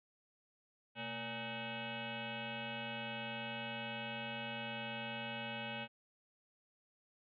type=tone with frequency modulation; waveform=sine; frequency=1174.7 Hz; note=D6; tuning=in tune; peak=-40 dBFS; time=0.95-5.88 s; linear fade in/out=50 ms; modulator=350 Hz; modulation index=5.6; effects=none